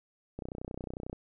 click train, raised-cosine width 2 ms, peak -25 dBFS, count 24, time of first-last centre 0.39-1.13 s, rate 31.1 Hz, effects none

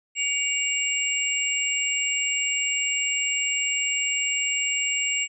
sine tone cluster, 2260 / 2805 / 7620 Hz, C#7 / F7 / A#8, +33 / +7 / +37 cents, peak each -27 dBFS, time 0.15-5.28 s, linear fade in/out 50 ms, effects none

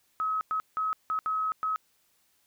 sine tone bursts at uneven times, 1279 Hz, D#6, 47 cents sharp, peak -26 dBFS, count 6, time 0.2-0.41 / 0.51-0.6 / 0.77-0.93 / 1.1-1.19 / 1.26-1.52 / 1.63-1.76 s, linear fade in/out 0 ms, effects white hiss -69 dBFS RMS until 2.46 s

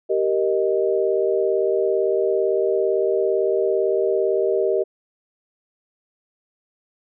sine chord, Eb major, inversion first, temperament just, 388.9 / 466.7 / 622.3 Hz, G4 / Bb4 / Eb5, -14 / +2 / 0 cents, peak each -20 / -22 / -23 dBFS, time 0.09-4.84 s, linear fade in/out 20 ms, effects none

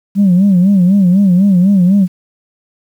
sine tone with vibrato, 189 Hz, F#3, 37 cents sharp, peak -4 dBFS, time 0.15-2.08 s, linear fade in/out 50 ms, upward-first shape sine, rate 4 Hz, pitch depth 130 cents each way, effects tanh soft clip ceiling -3 dBFS + 7-bit

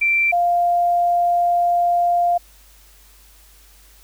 sine tone pair in turn, 2349 / 698.4 Hz, D7 / F5, 0 / 0 cents, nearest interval octave + major sixth, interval 2100 cents, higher first, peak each -14 dBFS, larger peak neither, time 0.01-0.32 / 0.32-2.38 s, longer second, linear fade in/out 10 ms, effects added 50 Hz sine -49 dBFS peak until 4.03 s + white hiss -51 dBFS RMS until 4.03 s

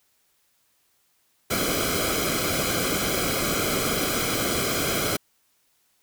pink noise with comb filter, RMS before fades -25 dBFS, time 1.5-5.17 s, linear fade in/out 10 ms, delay 1.1 ms, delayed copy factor -0.8, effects white hiss -67 dBFS RMS until 6.02 s

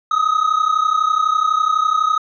triangle tone pair together, 1245 / 1277 Hz, D#6 / D#6, +1 / +45 cents, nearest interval unison, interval 44 cents, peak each -15 dBFS, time 0.11-2.18 s, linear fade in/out 5 ms, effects resampled to 16000 Hz

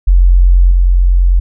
sine tone with level steps, 44.58 Hz, F1, 36 cents sharp, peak -3 / -5 dBFS, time 0.07-1.4 s, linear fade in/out 10 ms, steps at 0.71 s, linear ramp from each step 2 ms, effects none

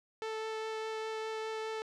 sawtooth tone with vibrato, 440 Hz, A4, in tune, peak -32 dBFS, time 0.22-1.82 s, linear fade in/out 0 ms, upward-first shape triangle, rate 4.9 Hz, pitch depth 9 cents each way, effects low-pass 5000 Hz 12 dB/octave

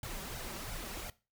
pink noise with flanger, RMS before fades -42 dBFS, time 0.03-1.1 s, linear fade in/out 2 ms, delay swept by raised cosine 1.3 to 5.3 ms, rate 2.9 Hz, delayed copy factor +0.75, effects noise-tail reverb RT60 0.3 s tail -19 dB re dry

